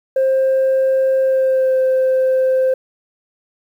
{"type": "tone with pitch glide", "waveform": "sine", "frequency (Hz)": [529, 520.8], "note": ["C5", "C5"], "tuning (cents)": [19, -8], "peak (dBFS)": -10, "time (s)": [0.16, 2.74], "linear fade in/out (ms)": 5, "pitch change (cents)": -27, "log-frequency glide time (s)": [1.21, 1.78], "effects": ["tanh soft clip ceiling -10 dBFS", "8-bit"]}